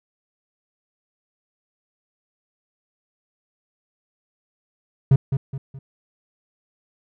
triangle tone with echo, 135.2 Hz, C#3, 43 cents flat, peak -8 dBFS, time 5.11-5.16 s, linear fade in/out 5 ms, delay 210 ms, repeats 3, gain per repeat -8 dB, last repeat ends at 5.79 s, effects none

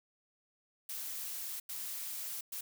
blue noise bursts at uneven times, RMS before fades -41 dBFS, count 3, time 0.89-1.6 / 1.69-2.41 / 2.52-2.61 s, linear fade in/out 5 ms, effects none

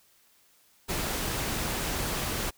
pink noise, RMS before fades -31 dBFS, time 0.88-2.51 s, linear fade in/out 20 ms, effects white hiss -63 dBFS RMS until 2.57 s

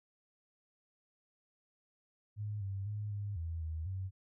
sine tone with pitch steps, 104.8 / 97.7 / 104.7 / 102 / 82.6 / 79.7 / 94.6 Hz, G#2 / G2 / G#2 / G#2 / E2 / D#2 / F#2, +16 / -5 / +15 / -31 / +4 / +42 / +39 cents, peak -36 dBFS, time 2.36-4.11 s, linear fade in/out 50 ms, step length 250 ms, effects none

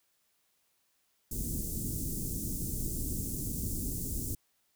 pink band-stop noise, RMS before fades -35 dBFS, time 1.31-4.35 s, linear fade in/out 5 ms, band 320 to 7200 Hz, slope 24 dB/octave, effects white hiss -74 dBFS RMS until 4.75 s

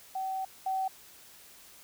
sine tone pair in turn, 763 / 763 Hz, G5 / G5, -47 / -47 cents, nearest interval unison, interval 0 cents, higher neither, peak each -31 / -28 dBFS, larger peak second, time 0.15-0.45 / 0.66-0.88 s, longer first, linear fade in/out 5 ms, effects white hiss -54 dBFS RMS until 1.83 s

